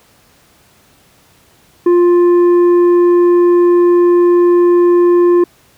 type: tone with tanh clipping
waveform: sine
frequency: 350.4 Hz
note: F4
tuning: 6 cents sharp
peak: -7 dBFS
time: 1.86-5.44 s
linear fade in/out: 5 ms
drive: 6 dB
effects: pink hiss -49 dBFS RMS until 5.77 s + high-pass 60 Hz 12 dB/octave